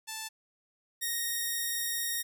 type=tone pair in turn; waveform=5% pulse; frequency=880 / 1864.7 Hz; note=A5 / A#6; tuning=0 / 0 cents; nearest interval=octave + minor second; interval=1300 cents; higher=second; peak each=-25 / -20 dBFS; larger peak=second; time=0.07-0.29 / 1.01-2.23 s; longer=second; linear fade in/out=20 ms; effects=none